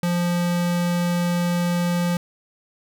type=tone; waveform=square; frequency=174.61 Hz; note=F3; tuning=in tune; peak=-20 dBFS; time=0.03-2.17 s; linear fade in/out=2 ms; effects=none